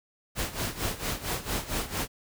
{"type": "noise with tremolo", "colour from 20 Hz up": "pink", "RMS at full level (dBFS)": -29, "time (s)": [0.35, 2.08], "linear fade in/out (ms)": 50, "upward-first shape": "sine", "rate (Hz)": 4.4, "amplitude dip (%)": 80, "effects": []}